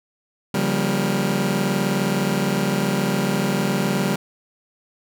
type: chord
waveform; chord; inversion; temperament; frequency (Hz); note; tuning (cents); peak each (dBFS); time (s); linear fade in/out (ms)
sawtooth; G half-diminished seventh; second; just; 141.12 / 176.4 / 196 / 235.2; Db3 / F3 / G3 / Bb3; +31 / +18 / 0 / +16; -22 / -22 / -18 / -23; 0.54-4.16; 5
effects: none

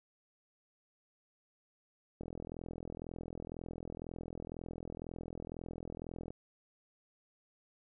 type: click train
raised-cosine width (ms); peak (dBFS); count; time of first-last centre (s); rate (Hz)
2; -30; 173; 2.21-6.305; 42
effects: none

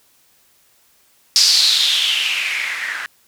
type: noise with low-pass filter sweep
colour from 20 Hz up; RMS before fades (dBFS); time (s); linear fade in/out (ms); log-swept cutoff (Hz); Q
violet; -17; 1.36-3.06; 0; 5100 to 1600; 5.5
effects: white hiss -56 dBFS RMS until 3.27 s

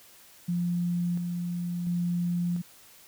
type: tone with tremolo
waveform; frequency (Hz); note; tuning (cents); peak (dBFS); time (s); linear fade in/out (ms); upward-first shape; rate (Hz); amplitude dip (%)
sine; 174.61; F3; 0; -25; 0.48-2.62; 10; square; 0.72; 35
effects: white hiss -54 dBFS RMS until 3.07 s

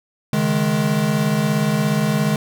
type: chord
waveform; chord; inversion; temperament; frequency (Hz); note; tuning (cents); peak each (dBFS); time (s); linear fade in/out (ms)
square; C# suspended second; none; equal with one note detuned; 138.59 / 155.56 / 210.2; C#3 / D#3 / G#3; 0 / 0 / +21; -25 / -21 / -20; 0.33-2.36; 2
effects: none

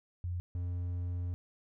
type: tone pair in turn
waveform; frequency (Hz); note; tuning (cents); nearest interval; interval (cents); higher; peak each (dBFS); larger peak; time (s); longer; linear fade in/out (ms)
sine / triangle; 88.5 / 88.5; F2 / F2; +23 / +23; unison; 0; neither; -33 / -31; second; 0.24-0.4 / 0.55-1.34; second; 0
effects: none

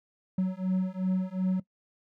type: beating tone pair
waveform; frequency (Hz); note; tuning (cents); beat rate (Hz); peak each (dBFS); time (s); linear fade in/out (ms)
triangle; 185 / 187.7; F#3 / F#3; 0 / +25; 2.7; -27; 0.38-1.6; 5
effects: noise-tail reverb RT60 0.1 s tail -19 dB re dry

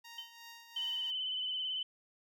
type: tone with tremolo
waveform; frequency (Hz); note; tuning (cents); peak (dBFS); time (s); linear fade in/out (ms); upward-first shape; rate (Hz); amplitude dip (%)
10% pulse; 932.3; A#5; 0; -40; 0.04-1.11; 10; triangle; 2.8; 60
type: tone with exponential decay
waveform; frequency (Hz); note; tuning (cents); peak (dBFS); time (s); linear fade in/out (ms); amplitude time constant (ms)
sine; 3068; G7; -38; -38; 0.18-0.37; 5; 40
type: tone with vibrato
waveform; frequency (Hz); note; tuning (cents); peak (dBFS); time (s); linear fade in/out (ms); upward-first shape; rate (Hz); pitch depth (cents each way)
sine; 3027; F#7; +39; -34; 0.76-1.83; 5; sine; 18; 34
effects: none

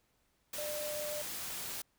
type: tone in noise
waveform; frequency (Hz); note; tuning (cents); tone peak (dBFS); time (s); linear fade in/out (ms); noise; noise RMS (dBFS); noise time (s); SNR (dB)
sine; 597; D5; +28; -38; 0.58-1.22; 5; white; -41; 0.53-1.82; 0
effects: pink hiss -75 dBFS RMS until 1.98 s

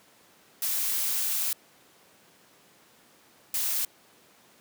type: noise bursts at uneven times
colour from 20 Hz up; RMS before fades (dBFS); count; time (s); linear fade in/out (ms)
blue; -28; 2; 0.62-1.53 / 3.54-3.85; 2
effects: pink hiss -58 dBFS RMS until 4.6 s + high-pass 200 Hz 12 dB/octave

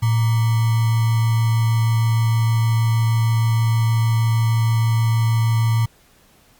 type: tone with sample-and-hold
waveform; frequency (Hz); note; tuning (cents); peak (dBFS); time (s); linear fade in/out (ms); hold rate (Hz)
sine; 113.3; A#2; -49; -14; 0.02-5.86; 10; 1050
effects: pink hiss -54 dBFS RMS until 6.59 s + Opus 48 kbps

